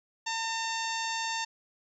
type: harmonic tone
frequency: 905 Hz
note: A5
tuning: 48 cents sharp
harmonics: 1 / 2 / 3 / 4 / 5 / 6 / 7 / 8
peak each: -34 / -37 / -39 / -40 / -41 / -42 / -42 / -43 dBFS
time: 0.26-1.45 s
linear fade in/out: 10 ms
effects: 11-bit